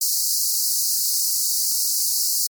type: high-pass noise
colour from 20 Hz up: pink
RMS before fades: -21 dBFS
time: 0.01-2.47 s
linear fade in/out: 5 ms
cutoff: 4400 Hz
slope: 96 dB/octave
effects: MP3 96 kbps